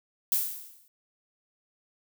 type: noise with exponential decay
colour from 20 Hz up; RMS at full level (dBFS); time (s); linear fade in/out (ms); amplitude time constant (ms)
violet; -23; 0.32-0.88; 1; 120
effects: none